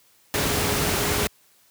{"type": "tone in noise", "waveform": "sine", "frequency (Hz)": 415.3, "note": "G#4", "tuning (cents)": 0, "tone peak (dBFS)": -31, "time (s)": [0.34, 1.27], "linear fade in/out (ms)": 0, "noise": "pink", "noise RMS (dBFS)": -23, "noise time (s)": [0.34, 1.27], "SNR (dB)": -11, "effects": ["white hiss -59 dBFS RMS until 1.7 s", "high-pass 60 Hz 12 dB/octave"]}